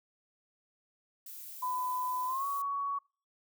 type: noise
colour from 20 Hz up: violet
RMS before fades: -46 dBFS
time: 1.26-2.62 s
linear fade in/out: 5 ms
type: tone with pitch glide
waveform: sine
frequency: 1005 to 1121.6 Hz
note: B5 to C#6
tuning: +30 to +20 cents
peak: -31 dBFS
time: 1.62-2.99 s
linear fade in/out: 10 ms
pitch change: +190 cents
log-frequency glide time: 2.26-2.46 s
effects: noise-tail reverb RT60 0.4 s tail -25 dB re dry